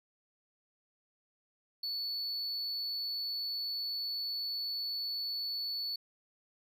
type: tone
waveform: triangle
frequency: 4444 Hz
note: C#8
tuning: 4 cents sharp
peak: -33 dBFS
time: 1.83-5.96 s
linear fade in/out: 5 ms
effects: none